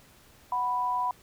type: tone pair together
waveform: sine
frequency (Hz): 741 / 987.8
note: F#5 / B5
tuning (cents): +2 / 0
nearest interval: perfect fourth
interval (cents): 498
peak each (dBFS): -33 / -26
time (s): 0.52-1.11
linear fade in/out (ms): 2
effects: pink hiss -57 dBFS RMS until 1.22 s